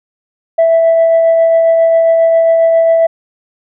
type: tone with tremolo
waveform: sine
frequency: 659.3 Hz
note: E5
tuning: in tune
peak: -3 dBFS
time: 0.58-3.07 s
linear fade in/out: 10 ms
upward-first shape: triangle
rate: 7.4 Hz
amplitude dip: 30%
effects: tanh soft clip ceiling -3 dBFS